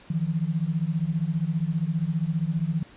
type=beating tone pair; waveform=sine; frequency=155.56 / 170.56 Hz; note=D#3 / F3; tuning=0 / -41 cents; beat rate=15 Hz; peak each=-26 dBFS; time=0.1-2.83 s; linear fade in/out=5 ms; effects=pink hiss -51 dBFS RMS until 2.96 s + resampled to 8000 Hz